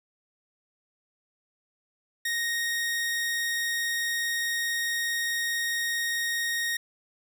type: tone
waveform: sawtooth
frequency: 1864.7 Hz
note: A#6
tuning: in tune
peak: -23 dBFS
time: 2.25-6.77 s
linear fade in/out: 5 ms
effects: none